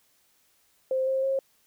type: tone with pitch steps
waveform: sine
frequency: 523.3 / 530.6 / 538 Hz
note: C5 / C5 / C5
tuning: 0 / +24 / +48 cents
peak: -23 dBFS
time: 0.91-1.39 s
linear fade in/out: 2 ms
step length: 160 ms
effects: white hiss -66 dBFS RMS until 1.66 s